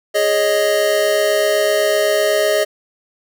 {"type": "chord", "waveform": "square", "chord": "Ab suspended fourth", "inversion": "none", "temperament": "equal", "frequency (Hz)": [415.3, 554.4, 622.3], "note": ["Ab4", "Db5", "Eb5"], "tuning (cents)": [0, 0, 0], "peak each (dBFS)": [-20, -22, -16], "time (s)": [0.14, 2.65], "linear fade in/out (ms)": 20, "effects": []}